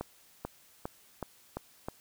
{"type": "accelerating click train", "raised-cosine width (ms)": 1, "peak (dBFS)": -21, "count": 6, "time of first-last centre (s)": [0.01, 1.885], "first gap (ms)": 440, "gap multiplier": 0.92, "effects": ["white hiss -61 dBFS RMS until 2 s"]}